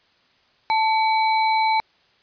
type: tone with sample-and-hold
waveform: sine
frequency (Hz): 880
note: A5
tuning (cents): 0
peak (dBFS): -16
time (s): 0.7-1.8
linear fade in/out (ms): 0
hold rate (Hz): 3150
effects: white hiss -60 dBFS RMS until 2.22 s + resampled to 11025 Hz